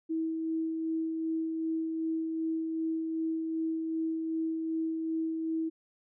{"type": "tone with tremolo", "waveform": "sine", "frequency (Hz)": 322.9, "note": "E4", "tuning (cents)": -36, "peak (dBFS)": -28, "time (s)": [0.09, 5.7], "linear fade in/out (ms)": 20, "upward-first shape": "sine", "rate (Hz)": 2.6, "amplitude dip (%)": 30, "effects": []}